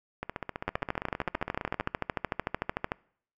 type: two click trains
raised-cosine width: 0.5 ms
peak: -18 / -13 dBFS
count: 26 / 31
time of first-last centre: 0.23-1.875 / 0.68-2.919 s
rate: 15.2 / 13.4 Hz
effects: noise-tail reverb RT60 0.6 s tail -25 dB re dry